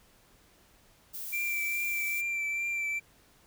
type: noise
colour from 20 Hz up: violet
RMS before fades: -39 dBFS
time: 1.13-2.22 s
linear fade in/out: 20 ms
type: tone with vibrato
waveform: triangle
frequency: 2349 Hz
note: D7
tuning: in tune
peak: -28 dBFS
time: 1.32-3 s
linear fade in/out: 20 ms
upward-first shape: triangle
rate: 2.4 Hz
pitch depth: 24 cents each way
effects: pink hiss -62 dBFS RMS until 3.46 s